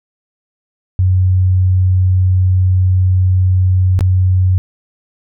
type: tone with dropouts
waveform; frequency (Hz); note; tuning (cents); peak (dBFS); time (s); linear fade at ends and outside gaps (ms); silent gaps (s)
sine; 92.5; F#2; 0; -8; 0.99-4.58; 0; 3.991-4.008
effects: none